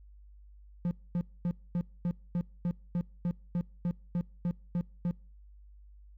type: tone bursts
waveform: triangle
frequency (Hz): 174.61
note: F3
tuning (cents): 0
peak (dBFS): -25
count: 15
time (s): 0.85-5.11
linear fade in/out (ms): 0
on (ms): 60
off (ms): 240
effects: noise-tail reverb RT60 0.4 s tail -25 dB re dry + added 50 Hz sine -51 dBFS peak until 6.17 s